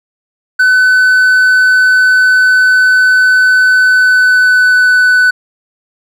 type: tone with pitch glide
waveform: triangle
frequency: 1508 to 1496.7 Hz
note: F#6 to F#6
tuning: +32 to +19 cents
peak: -3 dBFS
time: 0.59-5.31 s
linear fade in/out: 10 ms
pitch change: -13 cents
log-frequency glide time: 3.8-4.89 s
effects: none